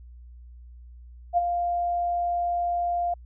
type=tone with ADSR envelope; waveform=sine; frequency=698.5 Hz; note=F5; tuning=in tune; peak=-16 dBFS; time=1.33-3.14 s; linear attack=43 ms; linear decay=25 ms; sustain=-7 dB; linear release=5 ms; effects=added 60 Hz sine -43 dBFS peak until 3.25 s